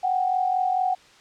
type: tone pair together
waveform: sine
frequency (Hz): 739.5 / 784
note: F#5 / G5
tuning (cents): -1 / 0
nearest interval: minor second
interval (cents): 101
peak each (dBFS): -21 / -27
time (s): 0.03-0.95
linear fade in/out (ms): 10
effects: white hiss -52 dBFS RMS until 1.2 s + low-pass 5000 Hz 12 dB/octave